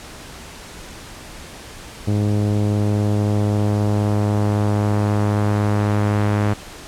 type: tone with low-pass filter sweep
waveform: sawtooth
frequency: 103.83 Hz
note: G#2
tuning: in tune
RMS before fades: -18 dBFS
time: 2.07-6.54 s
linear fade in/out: 10 ms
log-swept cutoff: 430 to 1900 Hz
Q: 0.89
effects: pink hiss -37 dBFS RMS until 6.87 s + low-pass 10000 Hz 12 dB/octave